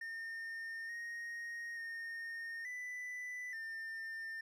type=tone with pitch steps; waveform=triangle; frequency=1821 / 1867 / 1837 / 1989 / 1802 Hz; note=A#6 / A#6 / A#6 / B6 / A6; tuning=-41 / +2 / -26 / +12 / +41 cents; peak=-40 dBFS; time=0.01-4.41 s; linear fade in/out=5 ms; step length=880 ms; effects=none